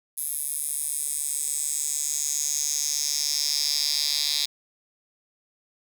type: tone with high-pass filter sweep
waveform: 10% pulse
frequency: 146.83 Hz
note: D3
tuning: in tune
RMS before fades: -27 dBFS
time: 0.17-4.46 s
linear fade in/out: 10 ms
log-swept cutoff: 11000 to 4300 Hz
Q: 4.4
effects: none